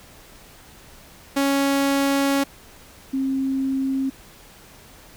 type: tone pair in turn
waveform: sawtooth / sine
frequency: 277.2 / 267.7 Hz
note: C#4 / C4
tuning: 0 / +40 cents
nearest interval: minor second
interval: 60 cents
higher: first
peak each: -14 / -20 dBFS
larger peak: first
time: 1.36-2.44 / 3.13-4.1 s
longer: first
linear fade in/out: 10 ms
effects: pink hiss -47 dBFS RMS until 5.16 s